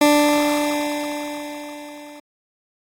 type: tone with level ramp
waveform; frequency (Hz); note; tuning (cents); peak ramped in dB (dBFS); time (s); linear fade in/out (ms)
20% pulse; 294.5; D4; +5; -6 to -33; 0.01-2.2; 5
effects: AAC 48 kbps